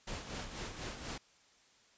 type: noise with tremolo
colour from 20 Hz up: pink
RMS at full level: -41 dBFS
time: 0.07-1.18 s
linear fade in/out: 5 ms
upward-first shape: sine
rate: 4.1 Hz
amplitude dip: 55%
effects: white hiss -66 dBFS RMS until 1.97 s + resampled to 16000 Hz